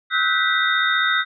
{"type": "tone cluster", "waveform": "sine", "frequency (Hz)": [1293, 1479, 1554, 1967, 3680], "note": ["E6", "F#6", "G6", "B6", "A#7"], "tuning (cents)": [-34, -1, -16, -7, -23], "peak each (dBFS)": -23, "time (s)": [0.1, 1.25], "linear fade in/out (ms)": 50, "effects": []}